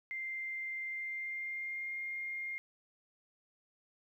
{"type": "tone with pitch glide", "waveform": "sine", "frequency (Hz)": [2093, 2121], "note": ["C7", "C7"], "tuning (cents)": [0, 23], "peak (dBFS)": -37, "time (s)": [0.11, 2.58], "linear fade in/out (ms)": 0, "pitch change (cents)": 23, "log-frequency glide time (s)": [0.87, 1.93], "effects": ["12-bit"]}